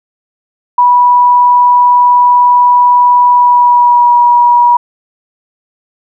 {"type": "tone with pitch glide", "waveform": "sine", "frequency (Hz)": [979, 963.9], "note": ["B5", "B5"], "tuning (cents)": [-15, -42], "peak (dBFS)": -3, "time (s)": [0.78, 4.77], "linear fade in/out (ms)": 5, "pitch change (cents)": -27, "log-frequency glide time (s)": [3.31, 4.11], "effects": []}